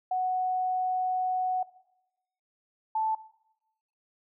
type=tone pair in turn; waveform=sine; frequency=740 / 877.9 Hz; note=F#5 / A5; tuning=0 / -4 cents; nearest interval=minor third; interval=296 cents; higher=second; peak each=-25 dBFS; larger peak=neither; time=0.11-1.63 / 2.95-3.15 s; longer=first; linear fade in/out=5 ms; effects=noise-tail reverb RT60 0.9 s tail -18 dB re dry